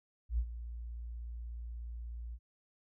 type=tone with ADSR envelope; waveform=sine; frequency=58.27 Hz; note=A#1; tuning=in tune; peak=-27 dBFS; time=0.29-2.39 s; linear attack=93 ms; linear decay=65 ms; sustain=-13 dB; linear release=53 ms; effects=none